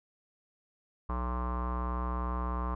square tone with low-pass filter, 61.5 Hz, B1, 7 cents flat, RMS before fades -33 dBFS, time 1.09-2.75 s, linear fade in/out 5 ms, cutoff 1100 Hz, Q 8.9, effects none

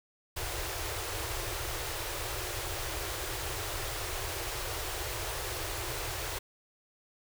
pink band-stop noise, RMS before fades -36 dBFS, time 0.36-6.39 s, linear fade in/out 10 ms, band 130 to 320 Hz, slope 96 dB/octave, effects none

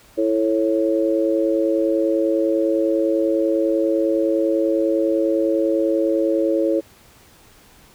sine chord, A major, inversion second, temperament just, 330 / 440 / 550 Hz, E4 / A4 / C#5, +2 / 0 / -14 cents, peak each -19 / -23 / -20 dBFS, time 0.17-6.81 s, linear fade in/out 20 ms, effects pink hiss -50 dBFS RMS until 7.94 s

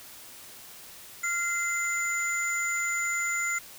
sine tone cluster, 1389 / 2067 / 7010 Hz, F6 / C7 / A8, -10 / -22 / -7 cents, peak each -32 / -29 / -32 dBFS, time 1.23-3.59 s, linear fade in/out 10 ms, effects white hiss -47 dBFS RMS until 3.78 s

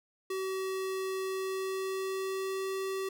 square tone with pitch glide, 380.3 to 384.3 Hz, F#4 to G4, +48 to -34 cents, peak -33 dBFS, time 0.3-3.09 s, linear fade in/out 5 ms, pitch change +18 cents, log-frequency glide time 1.24-2.78 s, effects none

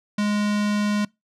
square tone with notch filter, 207.7 Hz, G#3, in tune, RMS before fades -22 dBFS, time 0.18-1.05 s, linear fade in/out 5 ms, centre 490 Hz, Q 1.1, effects noise-tail reverb RT60 0.2 s tail -24 dB re dry + low-pass 7000 Hz 12 dB/octave

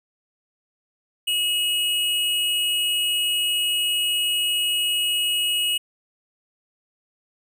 square tone pair together, 2588 / 2905 Hz, E7 / F#7, -32 / -32 cents, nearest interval major second, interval 200 cents, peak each -32 / -21 dBFS, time 1.27-5.78 s, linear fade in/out 10 ms, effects none

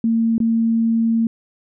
sine tone with dropouts, 227.6 Hz, A#3, 41 cents flat, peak -14 dBFS, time 0.04-1.27 s, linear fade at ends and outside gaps 2 ms, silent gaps 0.381-0.402 s, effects none

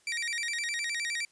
sawtooth tone with vibrato, 2093 Hz, C7, in tune, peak -27 dBFS, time 0.07-1.25 s, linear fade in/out 2 ms, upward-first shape square, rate 9.7 Hz, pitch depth 190 cents each way, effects white hiss -65 dBFS RMS until 1.31 s + resampled to 22050 Hz

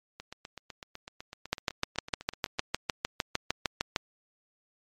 two click trains, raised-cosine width 0.2 ms, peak -9 / -24 dBFS, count 17 / 20, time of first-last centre 1.53-3.962 / 0.2-2.587 s, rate 6.58 / 7.96 Hz, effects MP3 64 kbps

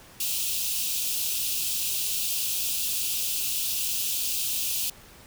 white high-pass noise, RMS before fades -28 dBFS, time 0.2-4.9 s, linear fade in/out 5 ms, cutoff 2500 Hz, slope 96 dB/octave, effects pink hiss -50 dBFS RMS until 5.26 s

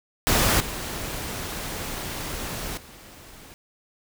pink noise with level steps, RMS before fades -20 / -32 / -46 dBFS, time 0.27-3.54 s, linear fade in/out 0 ms, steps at 0.6 / 2.77 s, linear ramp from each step 5 ms, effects none

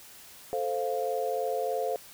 sine chord, F major, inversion first, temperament equal, 440 / 523.3 / 698.5 Hz, A4 / C5 / F5, 0 / 0 / 0 cents, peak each -32 / -31 / -32 dBFS, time 0.53-1.96 s, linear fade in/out 0 ms, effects white hiss -50 dBFS RMS until 2.13 s

